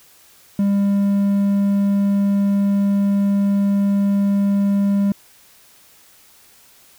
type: tone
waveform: triangle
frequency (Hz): 200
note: G3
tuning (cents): +35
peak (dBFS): -12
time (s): 0.59-5.12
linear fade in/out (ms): 2
effects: white hiss -50 dBFS RMS until 6.98 s